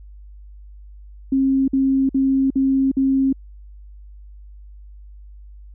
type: tone bursts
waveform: sine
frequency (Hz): 268.4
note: C4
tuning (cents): +44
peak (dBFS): -14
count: 5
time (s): 1.32-3.328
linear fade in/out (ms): 5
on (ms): 360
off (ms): 52
effects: added 50 Hz sine -38 dBFS peak until 5.74 s